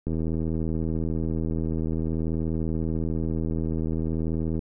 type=click train; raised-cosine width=3 ms; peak=-16 dBFS; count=365; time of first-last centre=0.07-4.592 s; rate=80.5 Hz; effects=none